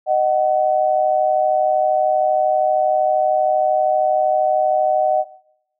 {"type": "tone pair together", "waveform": "sine", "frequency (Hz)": [618, 750.8], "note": ["D#5", "F#5"], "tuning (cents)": [-12, 25], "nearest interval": "minor third", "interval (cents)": 337, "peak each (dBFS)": -16, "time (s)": [0.06, 5.25], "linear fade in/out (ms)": 50, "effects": ["noise-tail reverb RT60 0.8 s tail -21 dB re dry"]}